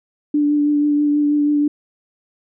sine tone with vibrato, 293.7 Hz, D4, in tune, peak -13 dBFS, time 0.34-1.68 s, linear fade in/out 5 ms, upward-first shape triangle, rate 6.2 Hz, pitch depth 19 cents each way, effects none

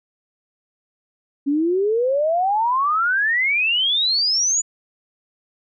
sine exponential sweep, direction up, 274 to 7040 Hz, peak -16 dBFS, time 1.46-4.62 s, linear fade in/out 20 ms, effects none

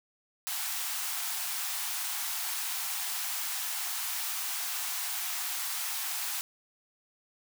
white high-pass noise, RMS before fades -34 dBFS, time 0.47-6.41 s, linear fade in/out 0 ms, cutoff 700 Hz, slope 96 dB/octave, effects none

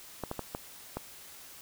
clicks, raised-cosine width 1 ms, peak -20 dBFS, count 5, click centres 0.237 / 0.314 / 0.393 / 0.549 / 0.97 s, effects white hiss -50 dBFS RMS until 1.61 s

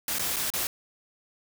white noise with dropouts, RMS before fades -29 dBFS, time 0.08-0.67 s, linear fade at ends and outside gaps 1 ms, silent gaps 0.185-0.194 / 0.361-0.366 / 0.502-0.537 s, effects none

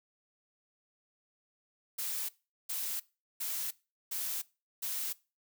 blue noise bursts, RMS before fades -36 dBFS, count 5, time 1.98-5.13 s, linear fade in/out 10 ms, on 310 ms, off 400 ms, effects noise-tail reverb RT60 0.3 s tail -21 dB re dry

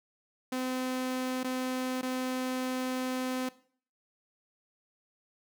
sawtooth tone with dropouts, 256.3 Hz, C4, 36 cents flat, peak -27 dBFS, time 0.52-3.49 s, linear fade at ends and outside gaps 5 ms, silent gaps 1.433-1.443 / 2.014-2.028 s, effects noise-tail reverb RT60 0.5 s tail -18 dB re dry

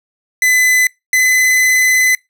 45% pulse tone pair in turn, 2012 / 2021 Hz, B6 / B6, +32 / +39 cents, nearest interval unison, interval 7 cents, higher second, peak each -9 dBFS, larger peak neither, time 0.42-0.87 / 1.13-2.15 s, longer second, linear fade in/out 2 ms, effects noise-tail reverb RT60 0.2 s tail -24 dB re dry

